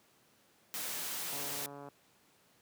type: noise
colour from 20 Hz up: white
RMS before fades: -39 dBFS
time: 0.74-1.66 s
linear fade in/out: 0 ms
type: click train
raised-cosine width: 1 ms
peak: -34 dBFS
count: 80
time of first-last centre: 1.33-1.886 s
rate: 142 Hz
effects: pink hiss -67 dBFS RMS until 2.61 s + high-pass 150 Hz 12 dB/octave